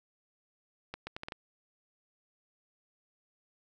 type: accelerating click train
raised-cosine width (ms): 0.3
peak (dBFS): -23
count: 6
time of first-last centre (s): 0.94-1.322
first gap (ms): 130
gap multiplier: 0.73
effects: none